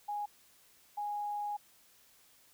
sine tone bursts at uneven times, 827 Hz, G#5, 8 cents flat, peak -34 dBFS, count 2, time 0.08-0.26 / 0.97-1.57 s, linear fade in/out 10 ms, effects white hiss -64 dBFS RMS until 2.53 s

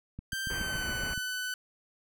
click train, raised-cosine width 5 ms, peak -27 dBFS, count 8, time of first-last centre 0.19-1.177 s, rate 7.09 Hz
sawtooth tone with pitch glide, 1568 to 1500.7 Hz, G6 to F#6, 0 to +24 cents, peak -29 dBFS, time 0.32-1.54 s, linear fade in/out 2 ms, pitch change -76 cents, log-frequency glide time 0.51-0.89 s
pink low-pass noise, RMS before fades -39 dBFS, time 0.5-1.14 s, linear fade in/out 2 ms, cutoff 2600 Hz, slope 48 dB/octave
effects none

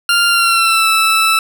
20% pulse tone with pitch glide, 1395 to 1316.7 Hz, F6 to E6, -2 to -2 cents, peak -5 dBFS, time 0.09-1.39 s, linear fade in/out 2 ms, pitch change -100 cents, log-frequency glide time 0.28-0.88 s, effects none

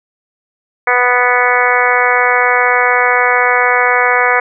harmonic tone, 246.9 Hz, B3, in tune, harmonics 2 / 3 / 4 / 5 / 6 / 7 / 8 / 9, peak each -17 / -17 / -17 / -17 / -17 / -17 / -17 / -17 dBFS, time 0.87-4.4 s, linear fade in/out 5 ms, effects none

